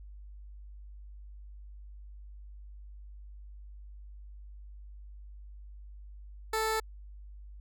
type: tone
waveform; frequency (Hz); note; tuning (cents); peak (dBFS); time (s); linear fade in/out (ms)
15% pulse; 440; A4; 0; -22; 6.53-6.8; 5
effects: added 50 Hz sine -45 dBFS peak until 7.6 s